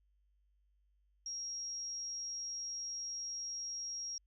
sine tone, 5610 Hz, F8, 7 cents sharp, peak -39 dBFS, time 1.26-4.18 s, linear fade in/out 2 ms, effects added 50 Hz sine -70 dBFS peak until 4.26 s

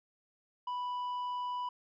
sine tone with tanh clipping, 987.8 Hz, B5, in tune, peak -35 dBFS, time 0.67-1.69 s, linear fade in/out 5 ms, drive 5 dB, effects none

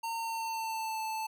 square tone with pitch glide, 914 to 880.3 Hz, A#5 to A5, -34 to +1 cents, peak -34 dBFS, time 0.03-1.27 s, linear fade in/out 10 ms, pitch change -65 cents, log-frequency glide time 0.17-1 s, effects none

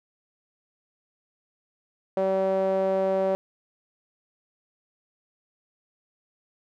sawtooth tone with band-pass filter, 191.3 Hz, G3, 42 cents flat, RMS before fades -24 dBFS, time 2.17-3.35 s, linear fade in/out 0 ms, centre 560 Hz, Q 3.8, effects none

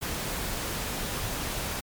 pink noise, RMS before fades -32 dBFS, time 0.01-1.81 s, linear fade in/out 20 ms, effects MP3 96 kbps

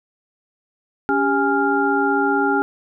sine tone cluster, 281 / 396.6 / 827 / 1396 Hz, C#4 / G4 / G#5 / F6, +24 / +20 / -8 / -1 cents, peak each -21 dBFS, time 1.09-2.62 s, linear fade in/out 0 ms, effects none

